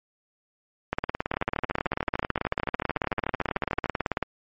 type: two click trains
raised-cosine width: 0.5 ms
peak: -11 / -10 dBFS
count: 35 / 61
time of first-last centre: 1.34-3.859 / 0.93-4.227 s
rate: 13.5 / 18.2 Hz
effects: MP3 32 kbps